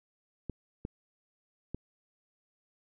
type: clicks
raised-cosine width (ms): 3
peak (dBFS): -23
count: 3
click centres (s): 0.497 / 0.851 / 1.746
effects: none